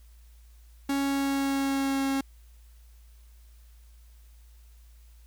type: tone with pitch glide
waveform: 45% pulse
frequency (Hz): 277.2 to 271.8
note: C#4 to C#4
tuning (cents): 0 to -34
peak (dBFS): -25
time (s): 0.89-2.21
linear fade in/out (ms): 5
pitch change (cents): -34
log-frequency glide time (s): 1-2.06
effects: added 57 Hz sine -50 dBFS peak until 5.26 s + white hiss -65 dBFS RMS until 5.26 s